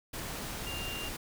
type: tone in noise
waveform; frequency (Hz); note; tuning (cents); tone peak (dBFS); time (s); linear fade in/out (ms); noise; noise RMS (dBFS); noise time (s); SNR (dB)
sine; 2794; F7; 0; -39; 0.66-1.09; 10; pink; -39; 0.13-1.17; -3
effects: none